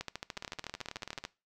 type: two click trains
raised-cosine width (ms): 0.2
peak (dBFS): -20 / -23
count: 18 / 17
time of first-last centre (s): 0.01-1.251 / 0.37-1.24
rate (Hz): 13.7 / 18.4
effects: noise-tail reverb RT60 0.3 s tail -21 dB re dry

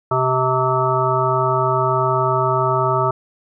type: harmonic tone with a mistuned harmonic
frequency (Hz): 129.4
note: C3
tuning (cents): -19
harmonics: 1 / 3 / 5 / 7 / 9 / 10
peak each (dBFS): -22 / -22 / -22 / -22 / -22 / -22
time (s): 0.11-3.11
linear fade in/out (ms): 5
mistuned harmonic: 9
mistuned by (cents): -15
effects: none

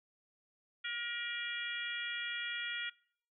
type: harmonic tone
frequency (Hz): 475.2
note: A#4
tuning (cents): +33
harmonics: 3 / 4 / 5 / 6 / 7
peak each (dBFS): -42 / -42 / -44 / -47 / -42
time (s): 0.84-2.9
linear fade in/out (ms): 10
effects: noise-tail reverb RT60 0.6 s tail -24 dB re dry

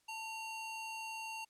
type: ring-modulated tone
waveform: square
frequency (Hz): 1824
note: A#6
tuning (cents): -38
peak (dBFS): -39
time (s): 0.08-1.45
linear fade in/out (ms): 10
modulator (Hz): 934
effects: white hiss -75 dBFS RMS until 1.49 s + low-pass 10000 Hz 12 dB/octave

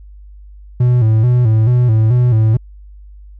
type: tone with vibrato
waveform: triangle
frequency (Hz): 116.54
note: A#2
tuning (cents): 0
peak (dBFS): -6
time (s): 0.8-2.57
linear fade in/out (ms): 5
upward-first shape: square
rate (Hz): 2.3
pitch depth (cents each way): 99
effects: added 50 Hz sine -34 dBFS peak until 3.39 s

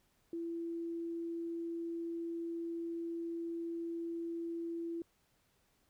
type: tone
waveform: sine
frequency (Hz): 335.7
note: E4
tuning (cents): +32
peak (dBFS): -37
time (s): 0.33-5.02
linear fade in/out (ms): 2
effects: pink hiss -74 dBFS RMS until 5.89 s

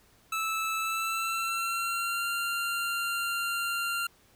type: tone with pitch glide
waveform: 25% pulse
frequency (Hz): 1312 to 1387.6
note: E6 to F6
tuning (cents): -9 to -12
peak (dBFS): -25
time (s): 0.32-4.07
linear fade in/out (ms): 5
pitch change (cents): +97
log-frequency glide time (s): 0.77-2.27
effects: pink hiss -62 dBFS RMS until 4.35 s

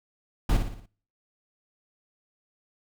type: noise with echo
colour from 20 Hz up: brown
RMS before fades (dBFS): -21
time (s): 0.49-0.57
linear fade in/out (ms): 5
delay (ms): 58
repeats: 5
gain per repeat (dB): -6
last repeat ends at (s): 0.86
effects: noise-tail reverb RT60 0.5 s tail -24 dB re dry

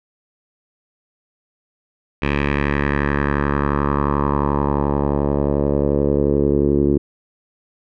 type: tone with low-pass filter sweep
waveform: 10% pulse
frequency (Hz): 71.4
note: D2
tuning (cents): -48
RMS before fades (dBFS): -18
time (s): 2.22-6.98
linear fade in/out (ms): 5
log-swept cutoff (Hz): 2500 to 350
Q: 2.9
effects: none

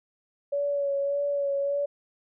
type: tone with vibrato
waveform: sine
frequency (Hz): 565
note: C#5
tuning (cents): +33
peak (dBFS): -24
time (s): 0.52-1.86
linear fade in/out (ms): 10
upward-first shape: sine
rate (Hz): 1.7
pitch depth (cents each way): 23
effects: none

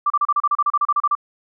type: tone bursts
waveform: sine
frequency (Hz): 1174.7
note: D6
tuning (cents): 0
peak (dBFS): -14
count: 15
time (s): 0.06-1.152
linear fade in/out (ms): 5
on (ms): 42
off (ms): 33
effects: none

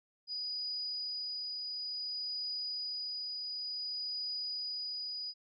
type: tone with tremolo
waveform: sine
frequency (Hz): 4933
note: D#8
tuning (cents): -16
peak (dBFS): -35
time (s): 0.27-5.34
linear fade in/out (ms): 50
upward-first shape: triangle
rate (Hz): 0.56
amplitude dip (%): 25
effects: none

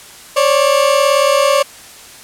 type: tone pair together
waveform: 30% pulse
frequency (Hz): 543.7 / 582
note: C#5 / D5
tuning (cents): -34 / -16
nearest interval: minor second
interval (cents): 118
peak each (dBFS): -10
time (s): 0.36-1.63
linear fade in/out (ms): 10
effects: white hiss -37 dBFS RMS until 2.23 s + low-pass 11000 Hz 12 dB/octave

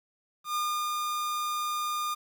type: tone with ADSR envelope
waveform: 45% pulse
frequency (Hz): 1212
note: D#6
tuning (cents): -46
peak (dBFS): -27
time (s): 0.44-2.15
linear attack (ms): 110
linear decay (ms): 340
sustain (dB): -2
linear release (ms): 17
effects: 10-bit

